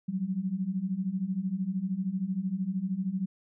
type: beating tone pair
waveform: sine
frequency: 180.1 / 193.1 Hz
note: F#3 / G3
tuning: -46 / -26 cents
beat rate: 13 Hz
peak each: -33 / -30 dBFS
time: 0.08-3.26 s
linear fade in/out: 10 ms
effects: none